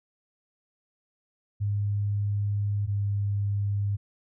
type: tone pair in turn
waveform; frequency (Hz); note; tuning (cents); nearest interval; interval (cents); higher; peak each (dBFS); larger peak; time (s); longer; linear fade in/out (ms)
sine; 102.2 / 101.2; G#2 / G#2; -27 / -44; unison; 17; first; -24; neither; 1.6-2.87 / 2.87-3.97; first; 20
effects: none